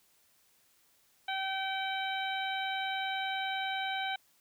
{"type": "harmonic tone", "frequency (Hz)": 770, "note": "G5", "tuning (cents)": -31, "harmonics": [1, 2, 3, 4, 5], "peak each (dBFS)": [-35, -38, -40, -41, -42], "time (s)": [1.28, 4.16], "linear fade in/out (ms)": 5, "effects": ["white hiss -68 dBFS RMS until 4.4 s"]}